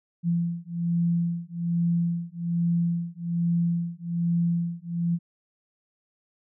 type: beating tone pair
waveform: sine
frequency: 170 / 171.2 Hz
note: F3 / F3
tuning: -46 / -34 cents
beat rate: 1.2 Hz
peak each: -26 dBFS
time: 0.23-5.19 s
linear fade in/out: 50 ms
effects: none